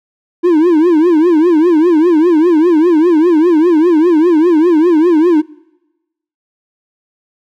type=tone with vibrato; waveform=triangle; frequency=329.6 Hz; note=E4; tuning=in tune; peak=-4 dBFS; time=0.43-5.42 s; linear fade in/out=20 ms; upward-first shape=triangle; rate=5 Hz; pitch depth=190 cents each way; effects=noise-tail reverb RT60 1.0 s tail -24 dB re dry